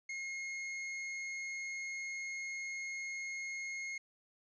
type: tone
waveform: 45% pulse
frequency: 2151 Hz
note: C7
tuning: 47 cents sharp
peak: -39 dBFS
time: 0.09-3.98 s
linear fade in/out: 5 ms
effects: resampled to 16000 Hz + 13-bit